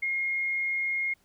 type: tone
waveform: sine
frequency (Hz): 2143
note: C7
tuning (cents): +41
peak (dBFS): -26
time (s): 0.02-1.14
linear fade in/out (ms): 10
effects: pink hiss -67 dBFS RMS until 1.24 s